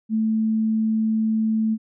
sine tone, 220 Hz, A3, in tune, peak -18 dBFS, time 0.09-1.78 s, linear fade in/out 50 ms, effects none

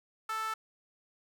sawtooth tone with high-pass filter, 440 Hz, A4, in tune, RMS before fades -35 dBFS, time 0.29-0.54 s, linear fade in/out 5 ms, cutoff 1200 Hz, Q 8.6, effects none

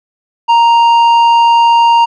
triangle tone with tanh clipping, 932.3 Hz, A#5, in tune, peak -6 dBFS, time 0.48-2.06 s, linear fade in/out 20 ms, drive 12 dB, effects none

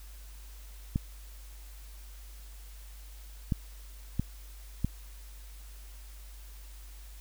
clicks, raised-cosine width 5 ms, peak -15 dBFS, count 4, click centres 0.959 / 3.522 / 4.196 / 4.846 s, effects added 50 Hz sine -45 dBFS peak until 7.2 s + white hiss -56 dBFS RMS until 7.2 s

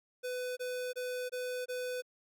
square tone bursts, 500 Hz, B4, 21 cents sharp, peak -36 dBFS, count 5, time 0.23-2.022 s, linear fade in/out 20 ms, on 340 ms, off 23 ms, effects none

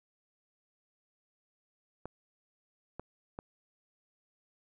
clicks, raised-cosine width 1 ms, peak -26 dBFS, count 3, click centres 2.056 / 2.996 / 3.389 s, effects none

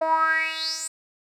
10% pulse tone with band-pass filter sweep, 320 Hz, D#4, 49 cents sharp, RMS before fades -24 dBFS, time 0.01-0.88 s, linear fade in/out 10 ms, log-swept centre 680 to 8500 Hz, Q 8, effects none

